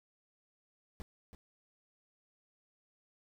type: noise with echo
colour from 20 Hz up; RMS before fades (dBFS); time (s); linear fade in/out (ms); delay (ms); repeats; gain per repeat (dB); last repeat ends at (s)
brown; -43; 1-1.02; 0; 330; 1; -9; 1.35
effects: none